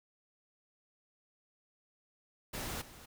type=noise with echo; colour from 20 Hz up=pink; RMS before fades=-40 dBFS; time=2.53-2.82 s; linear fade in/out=10 ms; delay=240 ms; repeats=1; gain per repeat=-14 dB; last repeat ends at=3.06 s; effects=none